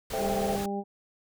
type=noise; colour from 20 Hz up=pink; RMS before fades=-37 dBFS; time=0.1-0.66 s; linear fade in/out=5 ms
type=chord; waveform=sine; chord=A minor seventh; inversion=none; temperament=equal; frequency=440 / 523.3 / 659.3 / 784 Hz; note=A4 / C5 / E5 / G5; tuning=0 / 0 / 0 / 0 cents; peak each=-34 dBFS; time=0.13-0.56 s; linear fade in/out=5 ms
type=harmonic tone; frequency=200 Hz; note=G3; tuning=35 cents sharp; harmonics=1 / 2 / 3 / 4; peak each=-32 / -34 / -41 / -35 dBFS; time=0.17-0.84 s; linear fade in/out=50 ms
effects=none